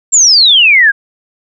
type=exponential sweep; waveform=sine; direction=down; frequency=7550 to 1575 Hz; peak=-3 dBFS; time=0.12-0.92 s; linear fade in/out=20 ms; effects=none